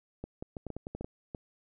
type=clicks; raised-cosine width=2 ms; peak=-25 dBFS; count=11; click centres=0.24 / 0.425 / 0.568 / 0.667 / 0.703 / 0.766 / 0.869 / 0.95 / 1.01 / 1.045 / 1.348 s; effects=none